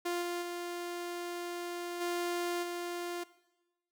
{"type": "tone with level steps", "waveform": "sawtooth", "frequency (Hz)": 349.2, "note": "F4", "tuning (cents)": 0, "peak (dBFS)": [-28, -30, -33, -28, -32], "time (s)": [0.05, 3.24], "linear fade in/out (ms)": 10, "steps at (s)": [0.21, 0.41, 2, 2.62], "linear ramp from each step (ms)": 20, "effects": ["noise-tail reverb RT60 1.0 s tail -18 dB re dry"]}